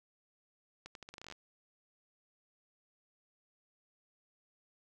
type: accelerating click train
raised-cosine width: 0.2 ms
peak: -30 dBFS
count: 13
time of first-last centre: 0.86-1.324 s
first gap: 92 ms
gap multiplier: 0.82
effects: none